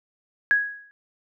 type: tone with exponential decay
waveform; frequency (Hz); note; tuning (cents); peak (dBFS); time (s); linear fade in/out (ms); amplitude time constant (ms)
sine; 1661.2; G#6; 0; -13; 0.51-0.91; 0; 86
effects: none